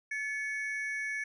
triangle ring-modulated tone, 1975.5 Hz, B6, in tune, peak -28 dBFS, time 0.11-1.24 s, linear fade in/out 5 ms, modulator 250 Hz, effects resampled to 24000 Hz

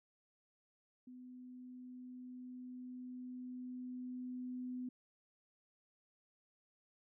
sine tone with level ramp, 251.2 Hz, B3, 30 cents sharp, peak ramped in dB -51 to -40 dBFS, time 1.07-4.89 s, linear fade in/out 5 ms, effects none

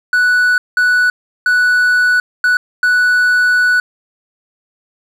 triangle tone bursts at uneven times, 1480 Hz, F#6, in tune, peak -7 dBFS, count 5, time 0.13-0.58 / 0.77-1.1 / 1.46-2.2 / 2.44-2.57 / 2.83-3.8 s, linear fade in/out 2 ms, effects none

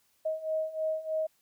sine beating tone pair, 629 / 632.2 Hz, D#5 / D#5, +19 / +27 cents, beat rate 3.2 Hz, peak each -34 / -31 dBFS, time 0.25-1.27 s, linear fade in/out 10 ms, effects white hiss -70 dBFS RMS until 1.41 s

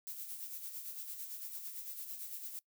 violet noise with tremolo, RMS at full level -43 dBFS, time 0.07-2.59 s, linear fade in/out 0 ms, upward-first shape sine, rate 8.9 Hz, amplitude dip 50%, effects noise-tail reverb RT60 0.1 s tail -22 dB re dry

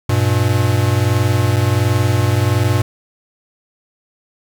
square tone pair together, 98.03 / 119.4 Hz, G2 / A#2, +1 / +42 cents, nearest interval minor third, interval 341 cents, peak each -16 dBFS, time 0.09-2.82 s, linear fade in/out 5 ms, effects 8-bit

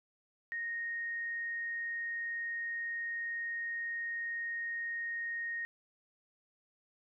sine tone, 1861 Hz, A#6, 3 cents flat, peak -35 dBFS, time 0.52-5.65 s, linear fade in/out 0 ms, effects none

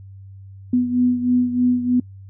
sine beating tone pair, 246.9 / 250.1 Hz, B3 / B3, 0 / +22 cents, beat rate 3.2 Hz, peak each -16 / -22 dBFS, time 0.73-2 s, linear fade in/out 5 ms, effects noise-tail reverb RT60 0.1 s tail -21 dB re dry + added 97 Hz sine -37 dBFS peak until 2.29 s

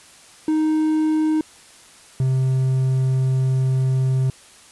triangle tone pair in turn, 311.5 / 130.97 Hz, D#4 / C3, +2 / +2 cents, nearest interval octave + minor third, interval 1500 cents, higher first, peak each -14 dBFS, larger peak neither, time 0.48-1.41 / 2.2-4.3 s, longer second, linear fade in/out 2 ms, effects white hiss -47 dBFS RMS until 4.71 s + resampled to 24000 Hz

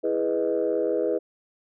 sine chord, E major seventh, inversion none, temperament equal, 329.6 / 415.3 / 493.9 / 622.3 Hz, E4 / G#4 / B4 / D#5, 0 / 0 / 0 / 0 cents, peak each -28 / -26 / -25 / -29 dBFS, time 0.03-1.19 s, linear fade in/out 20 ms, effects tanh soft clip ceiling -14 dBFS

